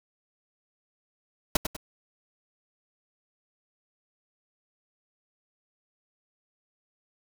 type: noise with echo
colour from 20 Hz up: pink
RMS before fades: -21 dBFS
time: 1.55-1.57 s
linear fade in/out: 5 ms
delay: 98 ms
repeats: 2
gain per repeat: -8 dB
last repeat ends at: 1.766 s
effects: none